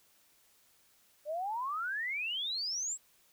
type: exponential sweep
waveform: sine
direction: up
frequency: 578 to 7902 Hz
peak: -33 dBFS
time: 1.25-2.98 s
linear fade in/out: 50 ms
effects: white hiss -67 dBFS RMS until 3.32 s